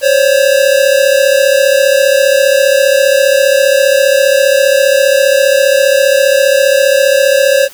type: tone pair together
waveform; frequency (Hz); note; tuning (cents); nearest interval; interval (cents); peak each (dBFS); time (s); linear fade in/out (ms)
square; 530 / 565; C5 / C#5; +22 / +33; minor second; 111; -10; 0.01-7.69; 50
effects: white hiss -36 dBFS RMS until 7.73 s